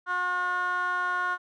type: tone with band-pass filter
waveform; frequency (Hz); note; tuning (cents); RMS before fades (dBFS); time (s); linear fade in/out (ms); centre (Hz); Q
15% pulse; 360.3; F#4; -46; -28; 0.06-1.38; 50; 1300; 7.1
effects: none